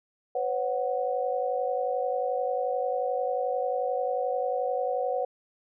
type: chord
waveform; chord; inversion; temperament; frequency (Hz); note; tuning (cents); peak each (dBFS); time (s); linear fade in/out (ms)
sine; B suspended second; none; equal with one note detuned; 503.1 / 554.4 / 740; B4 / C#5 / F#5; +32 / 0 / 0; -29 / -31 / -30; 0.35-5.25; 5
effects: none